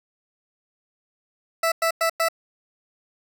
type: tone bursts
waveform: 20% pulse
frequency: 659.3 Hz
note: E5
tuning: in tune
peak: -14 dBFS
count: 4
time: 1.63-2.286 s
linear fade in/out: 5 ms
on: 89 ms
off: 100 ms
effects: none